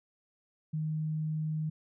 sine tone, 155.56 Hz, D#3, in tune, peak -30 dBFS, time 0.73-1.7 s, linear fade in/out 10 ms, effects none

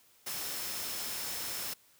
sine tone in noise, 5280 Hz, E8, 2 cents sharp, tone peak -45 dBFS, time 0.26-1.74 s, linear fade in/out 10 ms, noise white, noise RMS -38 dBFS, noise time 0.26-1.74 s, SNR -10 dB, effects white hiss -64 dBFS RMS until 1.99 s + high-pass 60 Hz 12 dB/octave

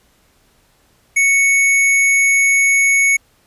square tone, 2217 Hz, C#7, in tune, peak -11 dBFS, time 1.16-3.17 s, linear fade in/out 10 ms, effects pink hiss -56 dBFS RMS until 3.46 s + resampled to 32000 Hz

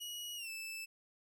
sawtooth tone with pitch glide, 2907 to 2635 Hz, F#7 to E7, -31 to -1 cents, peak -39 dBFS, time 0-0.86 s, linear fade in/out 20 ms, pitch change -170 cents, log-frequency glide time 0.36-0.49 s, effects none

